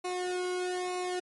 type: tone with flanger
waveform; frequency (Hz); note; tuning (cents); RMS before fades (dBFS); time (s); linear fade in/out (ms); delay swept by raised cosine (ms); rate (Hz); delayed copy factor
sawtooth; 362.4; F#4; -36; -33; 0.04-1.2; 10; 0.61 to 1.14; 1.1; -1
effects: MP3 48 kbps